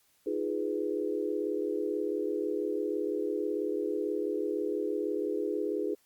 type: chord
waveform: sine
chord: F half-diminished seventh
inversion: third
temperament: equal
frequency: 311.1 / 349.2 / 415.3 / 493.9 Hz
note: Eb4 / F4 / Ab4 / Cb5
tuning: 0 / 0 / 0 / 0 cents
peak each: -35 / -36 / -32 / -37 dBFS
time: 0.26-5.95 s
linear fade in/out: 10 ms
effects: white hiss -68 dBFS RMS until 6.05 s + Opus 48 kbps